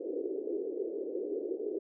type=band-pass noise; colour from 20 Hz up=pink; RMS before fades=-36 dBFS; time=0-1.79 s; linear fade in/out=10 ms; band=340 to 460 Hz; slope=48 dB/octave; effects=none